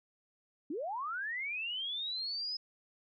sine linear sweep, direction up, 261.6 to 5120 Hz, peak -35 dBFS, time 0.7-2.57 s, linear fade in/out 5 ms, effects none

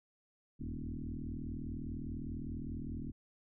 sine tone with frequency modulation, 102.2 Hz, G#2, 27 cents flat, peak -38 dBFS, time 0.59-3.12 s, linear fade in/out 20 ms, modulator 39.9 Hz, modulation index 4.8, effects none

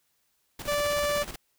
pink noise with tremolo, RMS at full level -37 dBFS, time 0.59-1.36 s, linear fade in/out 5 ms, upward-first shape square, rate 16 Hz, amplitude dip 60%
sawtooth tone, 584 Hz, D5, 10 cents flat, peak -21 dBFS, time 0.67-1.24 s, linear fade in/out 20 ms
effects white hiss -72 dBFS RMS until 1.58 s

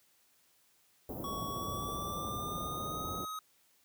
pink band-stop noise, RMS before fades -40 dBFS, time 1.09-3.25 s, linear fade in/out 2 ms, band 760 to 15000 Hz, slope 24 dB/octave
square tone with pitch glide, 1120 to 1264.4 Hz, C#6 to D#6, +18 to +27 cents, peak -39 dBFS, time 1.24-3.39 s, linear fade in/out 2 ms, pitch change +209 cents, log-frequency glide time 1.51-3.12 s
effects white hiss -69 dBFS RMS until 3.84 s + high-pass 60 Hz 12 dB/octave

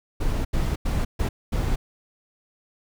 brown noise bursts at uneven times, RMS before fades -23 dBFS, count 5, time 0.2-0.45 / 0.53-0.76 / 0.85-1.05 / 1.19-1.29 / 1.52-1.76 s, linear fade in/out 10 ms, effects none

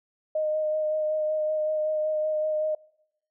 sine tone with vibrato, 617 Hz, D#5, 15 cents flat, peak -23 dBFS, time 0.35-2.75 s, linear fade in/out 5 ms, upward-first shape sine, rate 5.3 Hz, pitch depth 14 cents each way, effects noise-tail reverb RT60 0.8 s tail -24 dB re dry

